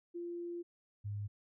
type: tone pair in turn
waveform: sine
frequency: 345.6 / 102.75 Hz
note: F4 / G#2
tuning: -18 / -18 cents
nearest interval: octave + major sixth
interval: 2100 cents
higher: first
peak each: -39 / -37 dBFS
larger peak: second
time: 0.14-0.63 / 1.04-1.28 s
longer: first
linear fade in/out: 20 ms
effects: none